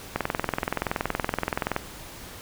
click train, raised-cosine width 0.5 ms, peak -9 dBFS, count 35, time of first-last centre 0.16-1.764 s, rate 21.2 Hz, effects pink hiss -42 dBFS RMS until 2.41 s

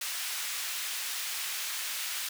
pink high-pass noise, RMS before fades -35 dBFS, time 0.01-2.29 s, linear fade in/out 5 ms, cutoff 2000 Hz, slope 12 dB/octave, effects none

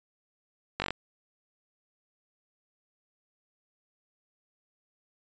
slowing click train, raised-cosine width 0.3 ms, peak -13 dBFS, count 6, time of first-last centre 0.8-0.906 s, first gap 20 ms, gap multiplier 1.03, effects resampled to 16000 Hz

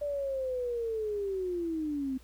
sine linear sweep, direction down, 587.3 to 255.9 Hz, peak -30 dBFS, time 0.01-2.18 s, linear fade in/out 10 ms, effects added 60 Hz sine -52 dBFS peak until 2.23 s + pink hiss -61 dBFS RMS until 2.23 s

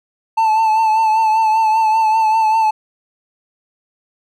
triangle tone with vibrato, 880 Hz, A5, in tune, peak -9 dBFS, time 0.37-2.71 s, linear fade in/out 10 ms, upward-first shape triangle, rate 5.1 Hz, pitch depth 44 cents each way, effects none

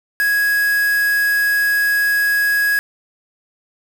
triangle tone with quantisation, 1661.2 Hz, G#6, in tune, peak -12 dBFS, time 0.2-2.79 s, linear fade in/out 0 ms, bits 4, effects none

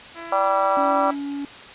10% pulse tone with pitch glide, 334.6 to 327.5 Hz, E4 to E4, +26 to -11 cents, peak -25 dBFS, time 0.14-1.16 s, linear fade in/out 50 ms, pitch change -37 cents, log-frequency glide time 0.47-0.55 s
harmonic tone, 194 Hz, G3, 18 cents flat, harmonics 3 / 4 / 5 / 6 / 7, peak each -22 / -23 / -24 / -25 / -25 dBFS, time 0.32-1.11 s, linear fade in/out 5 ms
triangle tone, 282.8 Hz, C#4, 35 cents sharp, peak -24 dBFS, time 0.77-1.45 s, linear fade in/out 2 ms
effects white hiss -40 dBFS RMS until 1.74 s + resampled to 8000 Hz

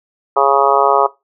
harmonic tone, 138.59 Hz, C#3, in tune, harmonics 3 / 4 / 5 / 6 / 7 / 8 / 9, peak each -17 / -17 / -17 / -17 / -17 / -17 / -17 dBFS, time 0.36-1.07 s, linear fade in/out 10 ms, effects noise-tail reverb RT60 0.2 s tail -18 dB re dry

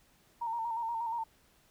sine tone with vibrato, 921 Hz, A#5, 21 cents flat, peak -32 dBFS, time 0.41-1.24 s, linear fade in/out 10 ms, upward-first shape square, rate 8.4 Hz, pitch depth 40 cents each way, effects pink hiss -66 dBFS RMS until 1.7 s

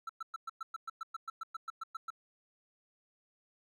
triangle tone bursts, 1329 Hz, E6, 14 cents sharp, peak -35 dBFS, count 16, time 0.07-2.104 s, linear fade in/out 5 ms, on 24 ms, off 110 ms, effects none

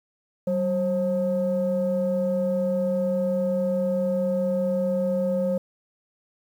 sine tone pair together, 190.19 / 535 Hz, F#3 / C5, +48 / +38 cents, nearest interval octave + tritone, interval 1790 cents, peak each -24 / -22 dBFS, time 0.47-5.58 s, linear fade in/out 5 ms, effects tanh soft clip ceiling -16 dBFS + 9-bit

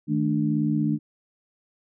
sine tone cluster, 155.7 / 217.7 / 294 Hz, D#3 / A3 / D4, +2 / -18 / +2 cents, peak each -25 dBFS, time 0.07-0.99 s, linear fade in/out 50 ms, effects none

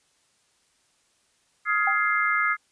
sine chord, F minor seventh, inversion third, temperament just, 1257.2 / 1396.9 / 1676.3 / 2095 Hz, Eb6 / F6 / Ab6 / C7, +18 / 0 / +16 / +2 cents, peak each -25 / -28 / -27 / -25 dBFS, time 1.65-2.57 s, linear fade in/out 50 ms
sine tone with exponential decay, 784 Hz, G5, in tune, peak -21 dBFS, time 1.87-2.01 s, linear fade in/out 5 ms, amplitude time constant 29 ms
effects white hiss -66 dBFS RMS until 2.71 s + resampled to 22050 Hz

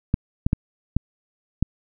clicks, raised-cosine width 5 ms, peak -6 dBFS, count 5, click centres 0.141 / 0.465 / 0.531 / 0.966 / 1.626 s, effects none

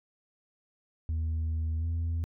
sine tone with pitch glide, 80.1 to 82.97 Hz, E2 to E2, -49 to +12 cents, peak -25 dBFS, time 1.09-2.24 s, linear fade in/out 0 ms, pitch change +61 cents, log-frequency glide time 1.79-1.85 s, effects tanh soft clip ceiling -27 dBFS

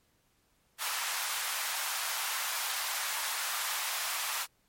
pink high-pass noise, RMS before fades -34 dBFS, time 0.78-4.47 s, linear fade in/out 50 ms, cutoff 860 Hz, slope 24 dB/octave, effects pink hiss -71 dBFS RMS until 4.68 s + MP3 64 kbps

